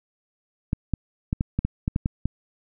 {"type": "clicks", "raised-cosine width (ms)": 5, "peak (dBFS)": -10, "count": 10, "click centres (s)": [0.731, 0.937, 1.329, 1.409, 1.59, 1.65, 1.879, 1.961, 2.059, 2.256], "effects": []}